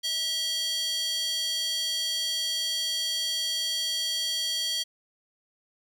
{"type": "tone with high-pass filter", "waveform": "square", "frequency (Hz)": 649, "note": "E5", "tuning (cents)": -27, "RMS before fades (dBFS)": -29, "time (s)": [0.03, 4.84], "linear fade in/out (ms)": 20, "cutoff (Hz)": 3800, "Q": 8.2, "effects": []}